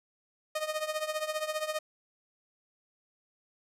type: tone with tremolo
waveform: sawtooth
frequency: 618 Hz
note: D#5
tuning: 12 cents flat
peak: -24 dBFS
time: 0.55-1.79 s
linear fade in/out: 5 ms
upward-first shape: triangle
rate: 15 Hz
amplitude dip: 85%
effects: resampled to 32000 Hz + 11-bit